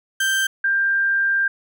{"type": "tone pair in turn", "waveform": ["35% pulse", "sine"], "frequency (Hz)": [1568, 1589], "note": ["G6", "G6"], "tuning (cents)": [0, 23], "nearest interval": "unison", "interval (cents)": 23, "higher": "second", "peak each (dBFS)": -16, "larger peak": "neither", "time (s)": [[0.2, 0.47], [0.64, 1.48]], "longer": "second", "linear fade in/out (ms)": 5, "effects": []}